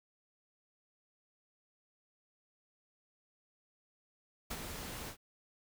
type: noise with ADSR envelope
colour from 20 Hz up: pink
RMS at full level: -39 dBFS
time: 4.5-5.17 s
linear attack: 12 ms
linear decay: 48 ms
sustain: -5 dB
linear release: 88 ms
effects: none